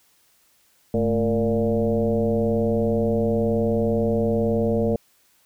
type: tone with frequency modulation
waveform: sine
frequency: 340.5 Hz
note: F4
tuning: 44 cents flat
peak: -18 dBFS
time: 0.94-4.96 s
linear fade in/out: 2 ms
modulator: 120 Hz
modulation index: 2.1
effects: white hiss -61 dBFS RMS until 5.45 s